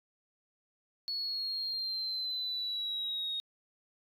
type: linear sweep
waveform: sine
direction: down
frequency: 4394 to 3729 Hz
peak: -32 dBFS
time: 1.08-3.4 s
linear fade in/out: 0 ms
effects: tanh soft clip ceiling -28 dBFS